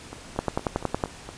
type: two click trains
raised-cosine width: 1 ms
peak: -22 / -9 dBFS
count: 6 / 8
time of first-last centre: 0.13-1.29 / 0.39-1.038 s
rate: 4.31 / 10.8 Hz
effects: pink hiss -44 dBFS RMS until 1.37 s + resampled to 22050 Hz